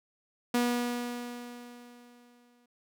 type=tone with exponential decay; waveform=sawtooth; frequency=242.1 Hz; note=B3; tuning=34 cents flat; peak=-20 dBFS; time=0.54-2.66 s; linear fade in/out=5 ms; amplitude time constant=460 ms; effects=none